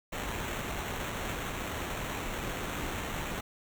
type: noise with sample-and-hold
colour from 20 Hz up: pink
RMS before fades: -36 dBFS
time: 0.12-3.41 s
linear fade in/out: 10 ms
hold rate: 4900 Hz
effects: none